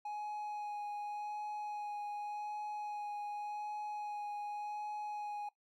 triangle tone with vibrato, 834 Hz, G#5, 7 cents sharp, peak -37 dBFS, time 0.05-5.49 s, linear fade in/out 5 ms, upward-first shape sine, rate 0.87 Hz, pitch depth 12 cents each way, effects noise-tail reverb RT60 0.1 s tail -17 dB re dry

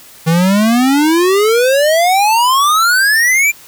square exponential sweep, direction up, 158.8 to 2400 Hz, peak -9 dBFS, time 0.26-3.52 s, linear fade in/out 20 ms, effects white hiss -39 dBFS RMS until 3.67 s

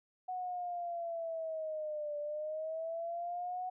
sine linear two-way sweep, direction down then up, 740 to 586 to 740 Hz, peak -36 dBFS, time 0.28-3.7 s, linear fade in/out 10 ms, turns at 2.18 s, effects none

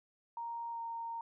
sine tone with pitch glide, 932.3 to 923.2 Hz, A#5 to A#5, 0 to -17 cents, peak -38 dBFS, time 0.37-1.21 s, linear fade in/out 2 ms, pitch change -17 cents, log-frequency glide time 0.71-0.8 s, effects none

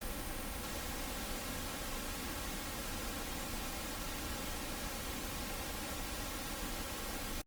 pink noise with comb filter, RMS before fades -41 dBFS, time 0.01-7.42 s, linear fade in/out 10 ms, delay 3.7 ms, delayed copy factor +0.5, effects Opus 32 kbps

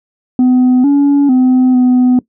sine tone with pitch steps, 252.4 / 283.7 / 255.3 / 250.8 Hz, B3 / C#4 / C4 / B3, +38 / +40 / -42 / +27 cents, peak -3 dBFS, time 0.39-2.19 s, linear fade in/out 2 ms, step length 450 ms, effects noise-tail reverb RT60 0.1 s tail -20 dB re dry + tanh soft clip ceiling -5 dBFS

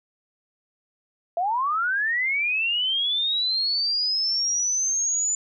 sine linear sweep, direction up, 659.3 to 7040 Hz, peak -21 dBFS, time 1.37-5.35 s, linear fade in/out 2 ms, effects none

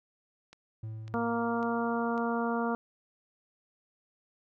click train, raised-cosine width 0.2 ms, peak -33 dBFS, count 4, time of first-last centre 0.53-2.178 s, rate 1.82 Hz
triangle tone with exponential decay, 110 Hz, A2, in tune, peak -33 dBFS, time 0.83-2.72 s, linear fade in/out 5 ms, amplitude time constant 410 ms
harmonic tone, 233.3 Hz, A#3, 2 cents sharp, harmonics 1 / 2 / 3 / 4 / 5 / 6, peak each -31 / -34 / -36 / -37 / -38 / -39 dBFS, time 1.14-2.75 s, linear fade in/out 0 ms
effects none

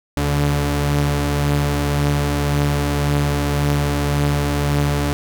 sawtooth tone pair together, 72.9 / 143.96 Hz, D2 / D3, -12 / -34 cents, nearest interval octave, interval 1178 cents, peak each -17 / -14 dBFS, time 0.17-5.13 s, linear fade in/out 0 ms, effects none

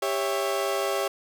30% pulse chord, C# diminished, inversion second, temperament equal with one note detuned, 397.2 / 554.4 / 659.3 Hz, G4 / C#5 / E5, +23 / 0 / 0 cents, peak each -26 / -26 / -28 dBFS, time 0.02-1.08 s, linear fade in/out 5 ms, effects none

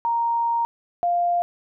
sine tone pair in turn, 932.3 / 698.4 Hz, A#5 / F5, 0 / 0 cents, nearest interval perfect fourth, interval 500 cents, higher first, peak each -19 / -18 dBFS, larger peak second, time 0.05-0.65 / 1.03-1.42 s, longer first, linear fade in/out 0 ms, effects none

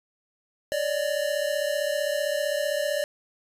square tone pair together, 570 / 605.5 Hz, C#5 / D#5, +48 / -47 cents, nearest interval minor second, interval 105 cents, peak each -28 dBFS, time 0.72-3.04 s, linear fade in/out 0 ms, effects resampled to 32000 Hz + 9-bit

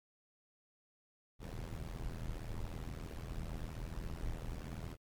brown noise with amplitude modulation, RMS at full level -38 dBFS, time 1.39-4.97 s, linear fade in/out 50 ms, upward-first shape sine, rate 80.9 Hz, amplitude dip 95%, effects MP3 96 kbps

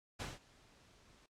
pink noise with ADSR envelope, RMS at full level -41 dBFS, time 0.19-1.26 s, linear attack 16 ms, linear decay 180 ms, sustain -24 dB, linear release 3 ms, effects low-pass 7000 Hz 12 dB/octave + AAC 64 kbps

